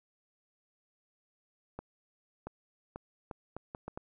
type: accelerating click train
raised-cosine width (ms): 1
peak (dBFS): -26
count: 8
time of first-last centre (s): 1.79-3.975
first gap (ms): 680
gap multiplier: 0.72
effects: none